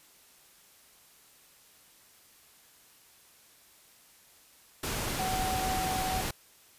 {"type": "tone in noise", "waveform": "sine", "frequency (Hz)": 752, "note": "F#5", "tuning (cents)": 28, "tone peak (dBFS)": -31, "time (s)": [5.19, 6.21], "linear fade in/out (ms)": 5, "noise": "pink", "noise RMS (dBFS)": -33, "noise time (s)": [4.83, 6.31], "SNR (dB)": -1, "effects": ["white hiss -59 dBFS RMS until 6.78 s", "resampled to 32000 Hz"]}